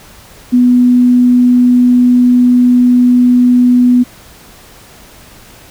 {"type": "tone", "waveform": "sine", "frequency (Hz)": 246.9, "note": "B3", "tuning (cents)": 0, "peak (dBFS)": -4, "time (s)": [0.52, 4.04], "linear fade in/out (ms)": 20, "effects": ["pink hiss -38 dBFS RMS until 5.7 s"]}